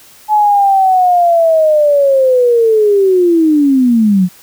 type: linear sweep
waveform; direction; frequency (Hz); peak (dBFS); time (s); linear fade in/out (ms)
sine; down; 858 to 174.61; -6; 0.28-4.29; 50
effects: white hiss -41 dBFS RMS until 4.42 s